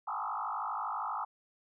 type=tone with frequency modulation; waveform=sine; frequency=1046.5 Hz; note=C6; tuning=in tune; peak=-33 dBFS; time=0.07-1.25 s; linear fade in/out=10 ms; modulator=52.5 Hz; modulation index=5.1; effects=none